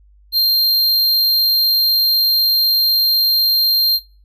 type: tone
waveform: square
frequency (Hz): 4184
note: C8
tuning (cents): -1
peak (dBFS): -12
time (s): 0.32-4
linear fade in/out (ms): 50
effects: noise-tail reverb RT60 0.3 s tail -19 dB re dry + added 50 Hz sine -46 dBFS peak until 4.24 s